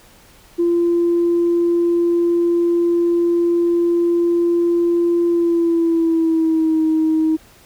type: tone with pitch glide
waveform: sine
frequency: 343.4 to 316.7 Hz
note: F4 to D#4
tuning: -29 to +31 cents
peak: -12 dBFS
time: 0.58-7.37 s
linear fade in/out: 20 ms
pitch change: -140 cents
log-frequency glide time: 5.27-6.82 s
effects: tanh soft clip ceiling -9 dBFS + pink hiss -48 dBFS RMS until 7.65 s